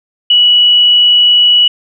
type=tone; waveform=sine; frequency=2937 Hz; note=F#7; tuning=13 cents flat; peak=-4 dBFS; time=0.3-1.68 s; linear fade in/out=5 ms; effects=none